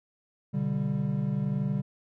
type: chord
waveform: triangle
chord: G major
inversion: first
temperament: equal with one note detuned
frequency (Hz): 123.47 / 144.64 / 196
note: B2 / D3 / G3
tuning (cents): 0 / -26 / 0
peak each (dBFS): -32 / -27 / -28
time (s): 0.53-1.82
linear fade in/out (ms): 20
effects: none